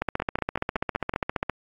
two click trains, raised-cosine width 0.5 ms, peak -10 / -13 dBFS, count 23 / 6, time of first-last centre 0.02-1.497 / 0.2-1.138 s, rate 14.9 / 5.33 Hz, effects AAC 48 kbps

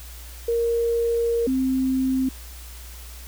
sine tone pair in turn, 466.2 / 261.6 Hz, A#4 / C4, 0 / 0 cents, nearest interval minor seventh, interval 1000 cents, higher first, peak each -19 dBFS, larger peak neither, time 0.48-1.47 / 1.47-2.29 s, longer first, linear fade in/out 5 ms, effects added 60 Hz sine -38 dBFS peak until 3.27 s + white hiss -44 dBFS RMS until 3.27 s

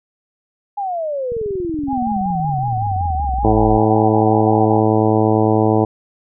sine exponential sweep, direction down, 832 to 41.2 Hz, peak -19 dBFS, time 0.77-3.78 s, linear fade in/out 10 ms
click train, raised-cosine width 5 ms, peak -21 dBFS, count 47, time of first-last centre 1.32-3.48 s, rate 21.3 Hz
sine tone with vibrato, 784 Hz, G5, in tune, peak -19 dBFS, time 1.87-4.83 s, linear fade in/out 50 ms, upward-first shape triangle, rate 5.3 Hz, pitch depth 110 cents each way
harmonic tone, 108.8 Hz, A2, 19 cents flat, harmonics 1 / 2 / 3 / 4 / 5 / 6 / 7 / 8 / 9, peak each -18 / -20 / -17 / -18 / -23 / -24 / -21 / -26 / -28 dBFS, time 3.44-5.85 s, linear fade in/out 5 ms
effects none

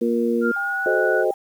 harmonic tone, 117.5 Hz, A#2, 14 cents sharp, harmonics 2 / 3 / 4, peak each -21 / -24 / -22 dBFS, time 0.01-0.52 s, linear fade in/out 10 ms
sine tone with pitch glide, 1401 to 1472.4 Hz, F6 to F#6, +5 to -9 cents, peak -22 dBFS, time 0.41-1.25 s, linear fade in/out 50 ms, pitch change +86 cents, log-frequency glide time 0.51-0.84 s
sine tone with vibrato, 789 Hz, G5, 11 cents sharp, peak -29 dBFS, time 0.56-1.34 s, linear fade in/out 5 ms, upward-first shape square, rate 3 Hz, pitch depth 16 cents each way
sine chord, F# diminished seventh, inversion none, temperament equal with one note detuned, 370 / 435.4 / 523.3 / 622.3 Hz, F#4 / A4 / C5 / Eb5, 0 / -18 / 0 / 0 cents, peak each -23 dBFS, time 0.86-1.31 s, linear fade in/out 2 ms
effects 8-bit

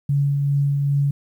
sine tone with tremolo, 141.5 Hz, C#3, 36 cents sharp, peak -15 dBFS, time 0.09-1.11 s, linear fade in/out 5 ms, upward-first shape triangle, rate 2.5 Hz, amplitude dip 30%, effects 9-bit

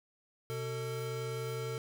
square tone pair together, 126 / 449 Hz, B2 / A4, +35 / +35 cents, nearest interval octave + minor seventh, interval 2200 cents, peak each -39 / -39 dBFS, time 0.5-1.78 s, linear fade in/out 0 ms, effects none

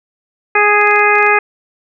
harmonic tone, 415.3 Hz, G#4, in tune, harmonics 1 / 2 / 3 / 4 / 5 / 6, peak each -15 / -15 / -15 / -15 / -15 / -15 dBFS, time 0.55-1.39 s, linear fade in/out 5 ms
clicks, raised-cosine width 0.2 ms, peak -18 dBFS, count 9, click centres 0.814 / 0.873 / 0.911 / 0.96 / 0.994 / 1.155 / 1.185 / 1.227 / 1.266 s
effects none

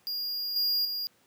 square tone with level steps, 4833 Hz, D8, 49 cents sharp, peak -31 / -25 / -31 dBFS, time 0.07-1.07 s, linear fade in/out 0 ms, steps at 0.56 / 0.85 s, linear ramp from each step 2 ms, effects pink hiss -65 dBFS RMS until 1.26 s + high-pass 150 Hz 12 dB/octave

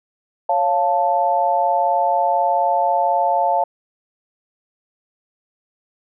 sine chord, Db augmented, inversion none, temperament equal, 554.4 / 698.5 / 880 Hz, Db5 / F5 / A5, 0 / 0 / 0 cents, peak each -22 / -18 / -18 dBFS, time 0.49-3.64 s, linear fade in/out 5 ms, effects none

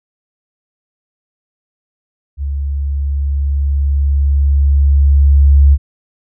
sine tone with level ramp, 70.2 Hz, C#2, 22 cents sharp, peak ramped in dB -16 to -3 dBFS, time 2.37-5.78 s, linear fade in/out 50 ms, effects none

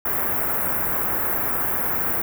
white band-stop noise, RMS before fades -23 dBFS, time 0.05-2.22 s, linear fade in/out 5 ms, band 1700 to 14000 Hz, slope 24 dB/octave, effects none

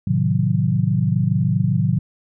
sine chord, A diminished seventh, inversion none, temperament equal with one note detuned, 110 / 130.81 / 155.56 / 182.87 Hz, A2 / C3 / Eb3 / Gb3, 0 / 0 / 0 / -20 cents, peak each -21 dBFS, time 0.07-1.99 s, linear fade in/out 5 ms, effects none

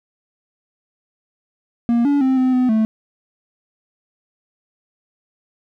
triangle tone with pitch steps, 235.7 / 285.4 / 262.4 / 257.1 / 252.8 / 219.4 Hz, A#3 / D4 / C4 / C4 / B3 / A3, +19 / -49 / +5 / -30 / +41 / -5 cents, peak -11 dBFS, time 1.89-2.85 s, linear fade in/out 0 ms, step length 160 ms, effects none

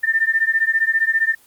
sine beating tone pair, 1790 / 1805 Hz, A6 / A6, +29 / +44 cents, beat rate 15 Hz, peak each -18 dBFS, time 0.03-1.35 s, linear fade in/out 10 ms, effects white hiss -52 dBFS RMS until 1.46 s + Opus 24 kbps

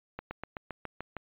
slowing click train, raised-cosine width 0.5 ms, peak -22 dBFS, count 8, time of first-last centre 0.19-1.167 s, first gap 120 ms, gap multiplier 1.05, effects resampled to 8000 Hz

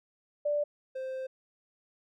sine / triangle tone pair in turn, 587.3 / 523 Hz, D5 / C5, 0 / -1 cents, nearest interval major second, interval 201 cents, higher first, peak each -26 / -32 dBFS, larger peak first, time 0.45-0.64 / 0.95-1.27 s, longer second, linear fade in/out 10 ms, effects none

